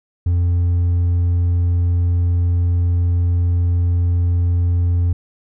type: tone with hard clipping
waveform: sine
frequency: 87.31 Hz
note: F2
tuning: in tune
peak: -14 dBFS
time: 0.26-5.13 s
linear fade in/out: 5 ms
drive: 2 dB
effects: none